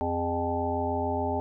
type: harmonic tone with a mistuned harmonic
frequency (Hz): 87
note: F2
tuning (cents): -6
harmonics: 1 / 3 / 5 / 7 / 9 / 10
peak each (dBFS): -33 / -33 / -33 / -33 / -33 / -33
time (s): 0.01-1.4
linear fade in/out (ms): 0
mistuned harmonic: 5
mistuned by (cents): -100
effects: none